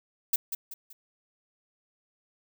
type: noise with echo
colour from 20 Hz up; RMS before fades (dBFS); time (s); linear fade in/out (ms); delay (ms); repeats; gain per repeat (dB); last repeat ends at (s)
violet; -24; 0.33-0.36; 5; 190; 3; -8; 0.93
effects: none